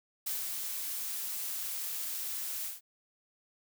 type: noise with ADSR envelope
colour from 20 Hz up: blue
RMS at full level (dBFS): -34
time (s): 0.26-2.81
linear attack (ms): 10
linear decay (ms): 190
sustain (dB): -3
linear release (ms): 160
effects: none